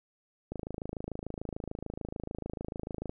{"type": "click train", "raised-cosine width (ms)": 2, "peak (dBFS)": -23, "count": 70, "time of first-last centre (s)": [0.52, 3.095], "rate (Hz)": 26.8, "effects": []}